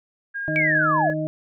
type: tone with pitch glide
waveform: sine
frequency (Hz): 1622 to 1692.8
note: G#6 to G#6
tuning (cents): -41 to +33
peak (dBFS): -26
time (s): 0.34-1.14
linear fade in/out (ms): 20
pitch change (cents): +74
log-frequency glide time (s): 0.61-0.93
type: harmonic tone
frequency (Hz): 155.56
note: D#3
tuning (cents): 0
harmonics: 1 / 2 / 4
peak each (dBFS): -27 / -27 / -27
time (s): 0.48-1.27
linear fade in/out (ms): 0
type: linear sweep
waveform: sine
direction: down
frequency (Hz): 2320 to 587.3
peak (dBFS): -18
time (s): 0.56-1.1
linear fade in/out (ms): 0
effects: none